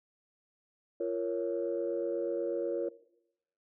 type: chord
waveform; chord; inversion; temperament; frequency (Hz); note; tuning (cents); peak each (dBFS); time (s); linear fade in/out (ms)
sine; Bb minor; second; equal with one note detuned; 346 / 466.2 / 554.4; F4 / Bb4 / Db5; -16 / 0 / 0; -34; 1-2.89; 5
effects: noise-tail reverb RT60 0.8 s tail -18 dB re dry + tanh soft clip ceiling -22 dBFS